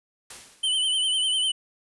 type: noise with exponential decay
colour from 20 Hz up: white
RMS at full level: -38 dBFS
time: 0.3-0.95 s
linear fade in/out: 5 ms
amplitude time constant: 140 ms
type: tone with vibrato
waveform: square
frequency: 3049 Hz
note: G7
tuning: 49 cents flat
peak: -22 dBFS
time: 0.63-1.52 s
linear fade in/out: 10 ms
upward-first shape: sine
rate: 10 Hz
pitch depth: 53 cents each way
effects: resampled to 24000 Hz